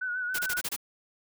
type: tone with vibrato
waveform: sine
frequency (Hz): 1480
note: F#6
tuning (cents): 0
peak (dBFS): -29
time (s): 0.01-0.61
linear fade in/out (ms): 10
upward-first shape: sine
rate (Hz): 7.1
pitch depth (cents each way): 47
type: noise bursts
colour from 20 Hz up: white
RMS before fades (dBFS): -32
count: 6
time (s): 0.34-0.764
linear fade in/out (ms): 10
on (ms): 49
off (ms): 26
effects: none